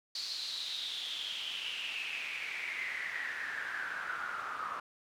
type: noise with band-pass filter sweep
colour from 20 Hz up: pink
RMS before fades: -39 dBFS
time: 0.15-4.8 s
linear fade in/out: 5 ms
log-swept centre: 4500 to 1200 Hz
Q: 7.9
effects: none